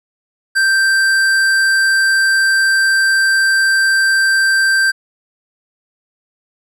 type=tone with hard clipping; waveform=triangle; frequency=1568 Hz; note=G6; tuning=in tune; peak=-12 dBFS; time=0.55-4.92 s; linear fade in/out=20 ms; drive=16 dB; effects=none